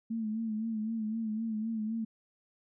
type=tone with vibrato; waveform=sine; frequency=220.8 Hz; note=A3; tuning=6 cents sharp; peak=-31 dBFS; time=0.1-2.05 s; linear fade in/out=10 ms; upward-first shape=sine; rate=3.9 Hz; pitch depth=58 cents each way; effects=none